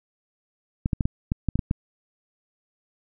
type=clicks; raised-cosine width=5 ms; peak=-10 dBFS; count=9; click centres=0.859 / 0.932 / 1.008 / 1.055 / 1.319 / 1.487 / 1.556 / 1.592 / 1.711 s; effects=none